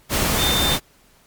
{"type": "tone in noise", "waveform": "sine", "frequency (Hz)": 3594, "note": "A7", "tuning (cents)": 36, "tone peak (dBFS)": -20, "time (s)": [0.37, 0.78], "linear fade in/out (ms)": 50, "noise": "pink", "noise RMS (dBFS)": -20, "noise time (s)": [0.09, 0.8], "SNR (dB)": -3, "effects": ["pink hiss -55 dBFS RMS until 1.26 s", "MP3 96 kbps"]}